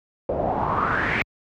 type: noise with low-pass filter sweep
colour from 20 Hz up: pink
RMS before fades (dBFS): -23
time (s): 0.29-1.22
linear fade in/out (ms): 0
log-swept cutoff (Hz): 530 to 2300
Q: 5.3
effects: high-pass 60 Hz 12 dB/octave